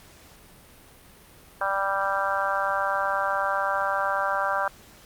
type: harmonic tone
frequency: 196 Hz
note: G3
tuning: in tune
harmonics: 3 / 4 / 5 / 6 / 7 / 8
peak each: -30 / -30 / -30 / -30 / -30 / -30 dBFS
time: 1.61-4.68 s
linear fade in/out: 2 ms
effects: pink hiss -51 dBFS RMS until 5.05 s + Opus 48 kbps